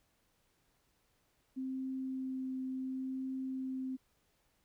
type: tone with vibrato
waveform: sine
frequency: 261.6 Hz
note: C4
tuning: in tune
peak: -36 dBFS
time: 1.56-3.97 s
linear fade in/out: 20 ms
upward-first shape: triangle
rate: 0.71 Hz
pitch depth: 10 cents each way
effects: pink hiss -75 dBFS RMS until 4.64 s